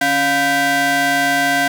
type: ring-modulated tone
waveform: 30% pulse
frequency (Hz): 426.2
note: G#4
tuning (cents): +45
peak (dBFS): -8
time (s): 0.01-1.68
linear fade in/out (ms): 5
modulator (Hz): 1130
effects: none